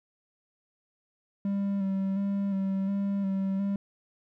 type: tone with vibrato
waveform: triangle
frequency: 196 Hz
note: G3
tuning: in tune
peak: -24 dBFS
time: 1.45-3.76 s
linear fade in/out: 2 ms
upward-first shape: square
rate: 1.4 Hz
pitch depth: 25 cents each way
effects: none